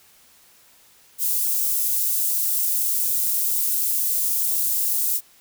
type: high-pass noise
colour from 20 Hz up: white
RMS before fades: -22 dBFS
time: 1.18-5.21 s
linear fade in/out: 50 ms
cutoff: 10000 Hz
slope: 12 dB/octave
effects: white hiss -54 dBFS RMS until 5.4 s